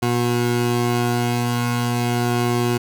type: tone pair together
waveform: 20% pulse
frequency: 120.44 / 360.9 Hz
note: B2 / F#4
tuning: -43 / -43 cents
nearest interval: octave + perfect fifth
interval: 1900 cents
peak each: -14 / -20 dBFS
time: 0.02-2.78 s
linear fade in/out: 10 ms
effects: none